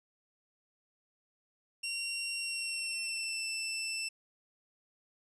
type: tone with pitch glide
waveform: 20% pulse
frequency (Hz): 2750 to 2664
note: F7 to E7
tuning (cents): -27 to +18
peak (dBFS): -29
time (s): 1.83-4.09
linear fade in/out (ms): 10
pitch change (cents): -55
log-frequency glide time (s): 2.38-3.47
effects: resampled to 24000 Hz + 11-bit